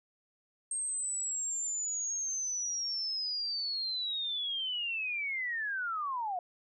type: linear sweep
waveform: sine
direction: down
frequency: 8500 to 691 Hz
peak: -32 dBFS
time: 0.71-6.39 s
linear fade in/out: 2 ms
effects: none